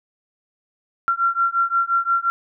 sine beating tone pair, 1367 / 1372.7 Hz, F6 / F6, -37 / -30 cents, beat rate 5.7 Hz, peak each -20 dBFS, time 1.08-2.3 s, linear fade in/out 0 ms, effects none

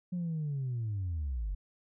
sine linear sweep, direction down, 181.6 to 43.65 Hz, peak -30 dBFS, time 0.12-1.55 s, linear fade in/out 10 ms, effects tanh soft clip ceiling -29 dBFS

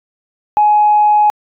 sine tone, 840 Hz, G#5, 19 cents sharp, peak -6 dBFS, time 0.57-1.3 s, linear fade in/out 0 ms, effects tanh soft clip ceiling -2 dBFS

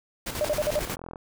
pink noise with tremolo, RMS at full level -31 dBFS, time 0.26-0.96 s, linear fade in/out 10 ms, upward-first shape square, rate 11 Hz, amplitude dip 55%
sine tone bursts, 601 Hz, D5, 40 cents sharp, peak -21 dBFS, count 5, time 0.41-0.791 s, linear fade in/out 0 ms, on 37 ms, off 49 ms
click train, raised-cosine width 1 ms, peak -24 dBFS, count 17, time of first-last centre 0.78-1.158 s, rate 42.3 Hz
effects none

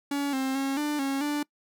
45% pulse tone with pitch steps, 283.1 / 265 / 272 / 296.8 / 273.2 / 293.7 Hz, C#4 / C4 / C#4 / D4 / C#4 / D4, +37 / +22 / -33 / +18 / -25 / 0 cents, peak -26 dBFS, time 0.11-1.43 s, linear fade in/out 5 ms, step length 220 ms, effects noise-tail reverb RT60 0.1 s tail -24 dB re dry

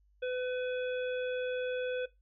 harmonic tone with a mistuned harmonic, 503 Hz, B4, 32 cents sharp, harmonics 1 / 3 / 5 / 7, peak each -32 / -42 / -46 / -49 dBFS, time 0.22-2.06 s, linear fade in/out 10 ms, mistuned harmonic 7, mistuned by -61 cents, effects noise-tail reverb RT60 0.2 s tail -19 dB re dry + added 50 Hz sine -64 dBFS peak until 2.21 s

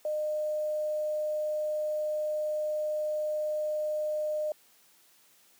sine tone with quantisation, 609 Hz, D#5, 37 cents flat, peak -28 dBFS, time 0.05-4.52 s, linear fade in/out 2 ms, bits 9, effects white hiss -62 dBFS RMS until 5.59 s + high-pass 150 Hz 12 dB/octave

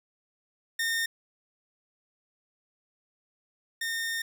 sawtooth tone pair in turn, 1827 / 1827 Hz, A#6 / A#6, -35 / -35 cents, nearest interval unison, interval 0 cents, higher neither, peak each -23 / -26 dBFS, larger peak first, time 0.79-1.06 / 3.81-4.22 s, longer second, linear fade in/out 5 ms, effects none

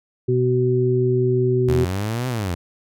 harmonic tone, 125.5 Hz, B2, 28 cents sharp, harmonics 1 / 2 / 3, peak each -19 / -27 / -18 dBFS, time 0.28-1.85 s, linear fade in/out 10 ms
sawtooth exponential two-way sweep, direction up then down, 75.2 to 130.5 to 82.2 Hz, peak -18 dBFS, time 1.68-2.55 s, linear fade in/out 10 ms, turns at 2.28 s
effects none

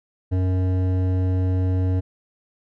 sine tone with hard clipping, 92.5 Hz, F#2, in tune, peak -20 dBFS, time 0.31-2.01 s, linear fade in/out 20 ms, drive 12 dB, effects none

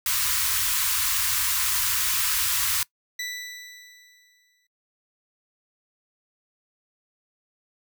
white band-stop noise, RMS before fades -24 dBFS, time 0.06-2.83 s, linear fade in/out 2 ms, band 110 to 940 Hz, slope 96 dB/octave
20% pulse tone with exponential decay, 1975.5 Hz, B6, in tune, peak -23 dBFS, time 3.19-4.67 s, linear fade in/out 5 ms, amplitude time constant 320 ms
effects noise-tail reverb RT60 0.1 s tail -22 dB re dry

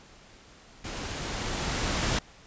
pink noise with level ramp, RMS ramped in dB -37 to -26 dBFS, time 0.84-2.19 s, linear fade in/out 5 ms, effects pink hiss -53 dBFS RMS until 2.46 s + resampled to 16000 Hz

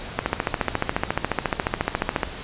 click train, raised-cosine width 0.5 ms, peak -5 dBFS, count 30, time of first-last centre 0.19-2.232 s, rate 14.2 Hz, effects pink hiss -35 dBFS RMS until 2.43 s + resampled to 8000 Hz

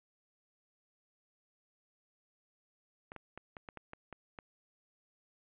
clicks, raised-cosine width 0.5 ms, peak -30 dBFS, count 9, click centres 3.119 / 3.163 / 3.376 / 3.568 / 3.688 / 3.773 / 3.934 / 4.127 / 4.388 s, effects resampled to 8000 Hz + 11-bit

